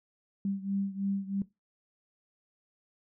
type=beating tone pair; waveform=sine; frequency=196 / 199.1 Hz; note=G3 / G3; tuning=0 / +27 cents; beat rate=3.1 Hz; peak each=-32 / -35 dBFS; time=0.45-1.42 s; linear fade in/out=2 ms; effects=noise-tail reverb RT60 0.2 s tail -18 dB re dry